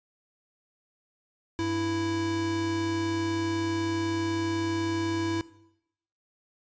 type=tone pair together; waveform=square; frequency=98 / 330 Hz; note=G2 / E4; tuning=0 / +2 cents; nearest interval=octave + major sixth; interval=2102 cents; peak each=-35 / -28 dBFS; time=1.59-5.41 s; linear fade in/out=0 ms; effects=noise-tail reverb RT60 0.8 s tail -18 dB re dry + resampled to 16000 Hz